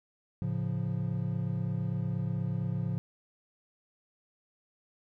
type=chord; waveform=triangle; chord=A augmented; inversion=none; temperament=equal; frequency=110 / 138.59 / 174.61 Hz; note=A2 / C#3 / E#3; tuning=0 / 0 / 0 cents; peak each=-32 dBFS; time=0.42-2.98 s; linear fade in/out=0 ms; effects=none